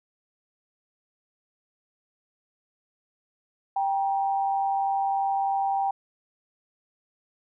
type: tone pair together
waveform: sine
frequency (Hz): 786 / 949.1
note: G5 / A#5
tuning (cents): +4 / +31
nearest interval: minor third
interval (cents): 327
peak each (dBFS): -23 / -32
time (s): 3.76-5.91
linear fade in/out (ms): 5
effects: none